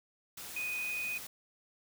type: tone in noise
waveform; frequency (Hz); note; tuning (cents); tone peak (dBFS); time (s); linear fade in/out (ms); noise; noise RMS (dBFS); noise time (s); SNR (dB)
sine; 2489; D#7; 0; -34; 0.56-1.18; 5; white; -45; 0.37-1.27; +8
effects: none